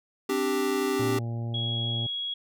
square chord, C suspended second, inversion none, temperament equal, 261.6 / 293.7 / 392 Hz, C4 / D4 / G4, 0 / 0 / 0 cents, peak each -32 / -32 / -27 dBFS, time 0.29-1.19 s, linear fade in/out 5 ms
harmonic tone, 116.54 Hz, A#2, in tune, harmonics 1 / 2 / 3 / 4 / 5 / 6 / 7, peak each -29 / -39 / -44 / -51 / -47 / -51 / -49 dBFS, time 0.99-2.07 s, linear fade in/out 10 ms
sine tone, 3322 Hz, G#7, in tune, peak -29 dBFS, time 1.54-2.34 s, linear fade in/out 5 ms
effects none

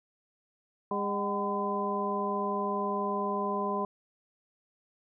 harmonic tone with a mistuned harmonic, 202.8 Hz, G#3, 41 cents flat, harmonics 1 / 2 / 3 / 4 / 5, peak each -35 / -34 / -37 / -38 / -32 dBFS, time 0.91-3.85 s, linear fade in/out 2 ms, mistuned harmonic 4, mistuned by -110 cents, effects none

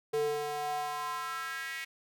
square tone with high-pass filter sweep, 147.7 Hz, D3, 10 cents sharp, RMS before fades -35 dBFS, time 0.13-1.85 s, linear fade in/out 10 ms, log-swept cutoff 410 to 2100 Hz, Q 4.1, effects none

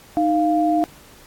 sine tone pair together, 310.2 / 696.4 Hz, D#4 / F5, -5 / -5 cents, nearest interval octave + major second, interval 1400 cents, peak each -18 dBFS, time 0.17-0.84 s, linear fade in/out 0 ms, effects pink hiss -47 dBFS RMS until 1.26 s + AAC 64 kbps

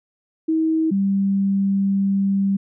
sine tone pair in turn, 319.8 / 196.42 Hz, D#4 / G3, +48 / +4 cents, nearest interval minor sixth, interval 844 cents, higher first, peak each -16 dBFS, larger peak neither, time 0.48-0.91 / 0.91-2.57 s, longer second, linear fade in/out 10 ms, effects none

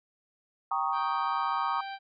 sine chord, Eb dominant seventh, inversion first, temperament equal, 784 / 932.3 / 1108.7 / 1244.5 Hz, G5 / Bb5 / Db6 / Eb6, 0 / 0 / 0 / 0 cents, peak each -32 dBFS, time 0.71-1.81 s, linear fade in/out 5 ms
harmonic tone, 784 Hz, G5, in tune, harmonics 1 / 2 / 3 / 4 / 5 / 6, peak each -37 / -43 / -47 / -49 / -51 / -53 dBFS, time 0.92-1.99 s, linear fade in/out 50 ms
effects none

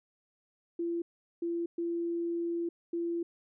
sine tone bursts at uneven times, 340 Hz, F4, 46 cents flat, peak -30 dBFS, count 4, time 0.79-1.02 / 1.42-1.66 / 1.78-2.69 / 2.93-3.23 s, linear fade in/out 5 ms, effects none

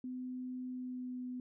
sine tone with pitch glide, 253.4 to 250.5 Hz, B3 to B3, +45 to +25 cents, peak -39 dBFS, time 0.04-1.4 s, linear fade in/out 2 ms, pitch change -20 cents, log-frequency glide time 0.66-1.24 s, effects none

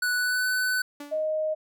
square tone with pitch glide, 1480 to 1503.3 Hz, F#6 to F#6, 0 to +27 cents, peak -24 dBFS, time 0.02-0.82 s, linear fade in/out 5 ms, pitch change +27 cents, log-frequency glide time 0.15-0.46 s
sawtooth tone with exponential decay, 289.7 Hz, D4, 24 cents flat, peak -31 dBFS, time 1-1.35 s, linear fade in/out 5 ms, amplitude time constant 76 ms
sine tone, 622.3 Hz, D#5, in tune, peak -24 dBFS, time 1.11-1.55 s, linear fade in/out 20 ms
effects none

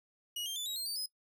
sawtooth tone with pitch steps, 2901 / 3182 / 3490 / 3828 / 4199 / 4605 / 5051 Hz, F#7 / G7 / A7 / A#7 / C8 / D8 / D#8, -35 / +25 / -15 / +45 / +5 / -35 / +25 cents, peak -33 dBFS, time 0.36-1.06 s, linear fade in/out 5 ms, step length 100 ms, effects noise-tail reverb RT60 0.1 s tail -20 dB re dry

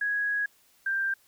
sine tone pair in turn, 1661.2 / 1581.6 Hz, G#6 / G6, 0 / +15 cents, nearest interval minor second, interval 85 cents, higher first, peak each -25 / -25 dBFS, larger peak neither, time 0.01-0.46 / 0.86-1.14 s, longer first, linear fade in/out 5 ms, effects white hiss -63 dBFS RMS until 1.27 s

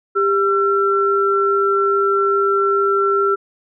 sine tone pair together, 397.1 / 1351.2 Hz, G4 / E6, +22 / +42 cents, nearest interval octave + major sixth, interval 2120 cents, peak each -16 dBFS, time 0.15-3.36 s, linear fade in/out 20 ms, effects none

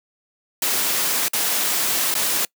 white noise with dropouts, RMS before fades -21 dBFS, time 0.62-2.45 s, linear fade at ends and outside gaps 2 ms, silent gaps 1.283-1.333 / 2.141-2.151 s, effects noise-tail reverb RT60 0.1 s tail -25 dB re dry + high-pass 200 Hz 12 dB/octave

